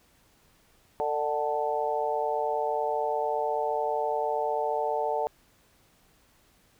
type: harmonic tone with a mistuned harmonic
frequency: 149 Hz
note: D3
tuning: 25 cents sharp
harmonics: 3 / 4 / 5 / 6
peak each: -31 / -31 / -31 / -31 dBFS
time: 1-5.27 s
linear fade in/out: 0 ms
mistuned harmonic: 6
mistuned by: -29 cents
effects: pink hiss -63 dBFS RMS until 6.79 s